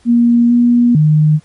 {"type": "tone with pitch steps", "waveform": "sine", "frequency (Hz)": [237, 240.2, 152.9], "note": ["A#3", "B3", "D#3"], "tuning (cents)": [29, -48, -30], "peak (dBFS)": -6, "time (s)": [0.05, 1.4], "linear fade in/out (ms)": 50, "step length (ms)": 450, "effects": ["pink hiss -51 dBFS RMS until 1.44 s", "MP3 48 kbps"]}